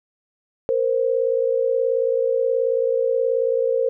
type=tone pair together; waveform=sine; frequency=464.7 / 523.3 Hz; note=A#4 / C5; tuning=-5 / 0 cents; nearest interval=major second; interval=205 cents; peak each=-20 dBFS; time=0.69-3.89 s; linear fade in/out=0 ms; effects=none